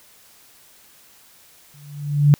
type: tone with exponential growth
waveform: sine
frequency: 145.4 Hz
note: D3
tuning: 17 cents flat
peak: -6 dBFS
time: 1.74-2.34 s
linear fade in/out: 0 ms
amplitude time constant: 130 ms
effects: white hiss -51 dBFS RMS until 2.39 s